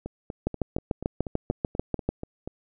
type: two click trains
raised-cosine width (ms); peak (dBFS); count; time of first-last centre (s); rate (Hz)
2; -11 / -20; 12 / 11; 0.47-2.09 / 0.06-2.475; 6.79 / 4.14
effects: none